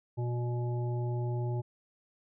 harmonic tone, 121 Hz, B2, 35 cents flat, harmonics 1 / 3 / 5 / 7, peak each -30 / -39 / -46 / -45 dBFS, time 0.17-1.62 s, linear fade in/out 20 ms, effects none

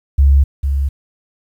sine tone pair in turn, 69.3 / 69.3 Hz, C#2 / C#2, 0 / 0 cents, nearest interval unison, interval 0 cents, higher neither, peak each -6 / -13 dBFS, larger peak first, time 0.18-0.44 / 0.63-0.89 s, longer neither, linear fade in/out 10 ms, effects 8-bit

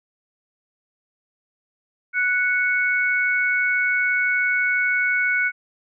sine tone pair together, 1479.7 / 2217 Hz, F#6 / C#7, 0 / 0 cents, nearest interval perfect fifth, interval 700 cents, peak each -20 / -21 dBFS, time 2.13-5.52 s, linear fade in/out 50 ms, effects none

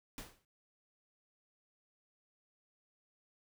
pink noise with exponential decay, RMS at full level -43 dBFS, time 0.18-0.45 s, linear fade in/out 1 ms, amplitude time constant 58 ms, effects none

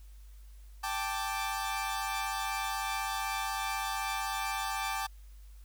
sawtooth chord, G suspended second, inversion none, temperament equal, 784 / 880 / 1174.7 Hz, G5 / A5 / D6, 0 / 0 / 0 cents, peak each -33 dBFS, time 0.83-5.07 s, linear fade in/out 10 ms, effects added 50 Hz sine -48 dBFS peak until 5.64 s + white hiss -66 dBFS RMS until 5.64 s

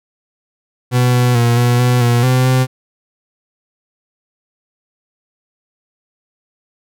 40% pulse tone with pitch steps, 124.3 / 123.6 / 118.7 / 121.5 / 124 / 119.9 / 127.8 / 128.7 Hz, B2 / B2 / A#2 / B2 / B2 / A#2 / C3 / C3, +12 / +2 / +32 / -28 / +7 / +49 / -40 / -28 cents, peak -9 dBFS, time 0.91-2.67 s, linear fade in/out 50 ms, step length 220 ms, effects none

